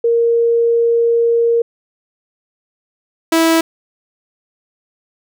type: tone pair in turn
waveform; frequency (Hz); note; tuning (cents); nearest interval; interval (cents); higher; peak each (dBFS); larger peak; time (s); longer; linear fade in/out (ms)
sine / sawtooth; 466.2 / 327.1; A#4 / E4; 0 / -13; tritone; 613; first; -10 / -6; second; 0.04-1.62 / 3.32-3.61; first; 5
effects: none